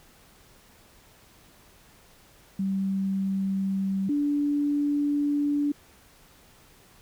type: tone pair in turn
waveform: sine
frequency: 193.5 / 289.9 Hz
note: G3 / D4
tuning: -22 / -22 cents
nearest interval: perfect fifth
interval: 700 cents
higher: second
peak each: -24 / -22 dBFS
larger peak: second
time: 2.59-4.09 / 4.09-5.72 s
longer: second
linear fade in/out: 5 ms
effects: pink hiss -56 dBFS RMS until 7.01 s